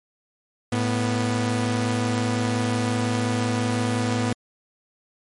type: tone pair together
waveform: sawtooth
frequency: 110 / 245.7 Hz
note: A2 / B3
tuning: 0 / -9 cents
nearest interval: octave + major second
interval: 1391 cents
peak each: -20 dBFS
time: 0.72-4.33 s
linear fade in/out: 5 ms
effects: MP3 48 kbps